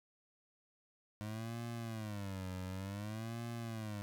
25% pulse tone with vibrato, 104.2 Hz, G#2, 6 cents sharp, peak -37 dBFS, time 1.21-4.02 s, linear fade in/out 0 ms, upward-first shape sine, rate 0.55 Hz, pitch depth 210 cents each way, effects none

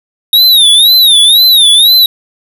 square tone with vibrato, 3729 Hz, A#7, in tune, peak -3 dBFS, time 0.33-2.06 s, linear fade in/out 2 ms, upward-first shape sine, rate 2 Hz, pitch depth 150 cents each way, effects none

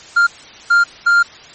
triangle tone bursts at uneven times, 1396.9 Hz, F6, in tune, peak -6 dBFS, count 3, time 0.16-0.27 / 0.7-0.84 / 1.06-1.23 s, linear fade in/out 10 ms, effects white hiss -38 dBFS RMS until 1.54 s + MP3 32 kbps

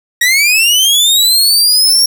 sawtooth linear sweep, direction up, 1878 to 5588 Hz, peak -4 dBFS, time 0.21-2.06 s, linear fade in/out 5 ms, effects none

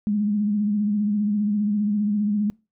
sine tone with vibrato, 207.7 Hz, G#3, in tune, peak -19 dBFS, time 0.07-2.5 s, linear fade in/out 0 ms, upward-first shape sine, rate 15 Hz, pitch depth 46 cents each way, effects noise-tail reverb RT60 0.3 s tail -26 dB re dry

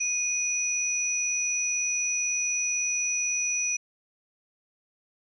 sine tone pair together, 2476 / 5889 Hz, D#7 / F#8, -9 / -9 cents, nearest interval octave + minor third, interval 1500 cents, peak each -30 / -26 dBFS, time 0-3.77 s, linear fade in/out 10 ms, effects none

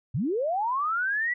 sine linear sweep, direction up, 98 to 1980 Hz, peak -24 dBFS, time 0.14-1.34 s, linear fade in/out 10 ms, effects none

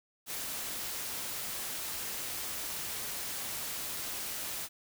white noise, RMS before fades -38 dBFS, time 0.26-4.69 s, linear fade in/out 50 ms, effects none

